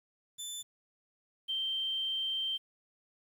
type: tone pair in turn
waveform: 20% pulse / sine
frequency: 3520 / 3136 Hz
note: A7 / G7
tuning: 0 / 0 cents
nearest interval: major second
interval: 200 cents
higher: first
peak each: -33 / -31 dBFS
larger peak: second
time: 0.38-0.63 / 1.48-2.58 s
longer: second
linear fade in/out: 20 ms
effects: 10-bit